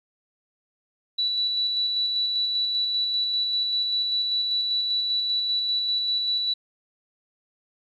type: tone with tremolo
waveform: sine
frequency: 3946 Hz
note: B7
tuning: 2 cents flat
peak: -21 dBFS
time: 1.18-6.54 s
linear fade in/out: 10 ms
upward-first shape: square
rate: 5.1 Hz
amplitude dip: 25%
effects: 10-bit